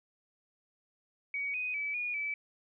sine tone with pitch steps, 2256 / 2497 / 2297 / 2445 / 2305 Hz, C#7 / D#7 / D7 / D#7 / D7, +30 / +6 / -39 / -31 / -33 cents, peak -32 dBFS, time 1.34-2.34 s, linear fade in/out 2 ms, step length 200 ms, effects none

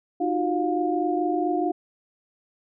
sine tone cluster, 307 / 354.2 / 378.7 / 710 Hz, D#4 / F4 / F#4 / F5, -23 / +24 / +40 / +28 cents, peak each -26 / -26 / -34 / -26 dBFS, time 0.2-1.72 s, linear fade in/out 10 ms, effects none

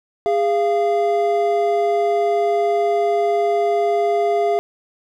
triangle tone pair together, 409.8 / 689.2 Hz, G#4 / F5, -23 / -23 cents, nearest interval major sixth, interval 900 cents, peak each -16 dBFS, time 0.26-4.59 s, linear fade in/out 0 ms, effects none

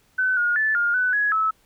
sine tone with pitch steps, 1514 / 1432 / 1747 / 1415 / 1497 / 1675 / 1301 Hz, F#6 / F6 / A6 / F6 / F#6 / G#6 / E6, +39 / +43 / -13 / +22 / +20 / +14 / -23 cents, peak -18 dBFS, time 0.18-1.51 s, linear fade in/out 10 ms, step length 190 ms, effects pink hiss -61 dBFS RMS until 1.65 s

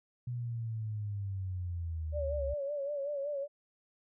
sine linear sweep, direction down, 123.47 to 66.7 Hz, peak -34 dBFS, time 0.27-2.54 s, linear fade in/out 5 ms
sine tone with vibrato, 570 Hz, C#5, 48 cents sharp, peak -33 dBFS, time 2.12-3.48 s, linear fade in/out 50 ms, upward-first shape sine, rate 5.3 Hz, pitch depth 68 cents each way
effects none

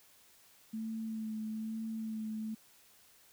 sine tone with vibrato, 220 Hz, A3, in tune, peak -36 dBFS, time 0.73-2.55 s, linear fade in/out 10 ms, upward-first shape sine, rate 1.1 Hz, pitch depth 21 cents each way, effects white hiss -63 dBFS RMS until 3.32 s

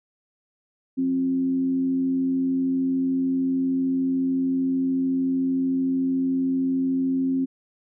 sine tone with frequency modulation, 264.7 Hz, C4, 20 cents sharp, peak -20 dBFS, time 0.97-7.46 s, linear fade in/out 20 ms, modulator 86.6 Hz, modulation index 0.27, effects none

